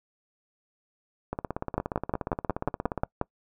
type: two click trains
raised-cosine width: 1 ms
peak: -11 / -16 dBFS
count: 9 / 30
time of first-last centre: 1.78-3.214 / 1.33-3.036 s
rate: 5.58 / 17 Hz
effects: noise-tail reverb RT60 0.1 s tail -25 dB re dry